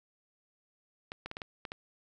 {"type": "clicks", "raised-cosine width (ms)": 0.3, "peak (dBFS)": -23, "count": 7, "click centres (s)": [1.119, 1.26, 1.314, 1.369, 1.418, 1.652, 1.719], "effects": []}